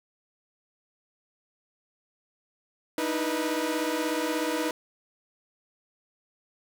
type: tone cluster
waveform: sawtooth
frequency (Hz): 304 / 320.6 / 489.2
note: D#4 / E4 / B4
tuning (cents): -40 / -48 / -16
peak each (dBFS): -27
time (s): 2.98-4.71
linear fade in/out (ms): 2
effects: none